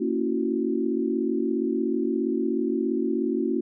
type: chord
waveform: sine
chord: F# dominant seventh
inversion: first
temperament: just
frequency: 231.2 / 277.5 / 333 / 370 Hz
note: A#3 / C#4 / E4 / F#4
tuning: -14 / +2 / +18 / 0 cents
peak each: -28 dBFS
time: 0-3.61 s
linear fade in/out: 10 ms
effects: none